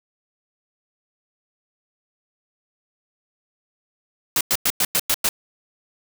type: noise bursts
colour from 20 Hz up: white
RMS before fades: -19 dBFS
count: 7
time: 4.36-5.29 s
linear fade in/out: 2 ms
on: 48 ms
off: 99 ms
effects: none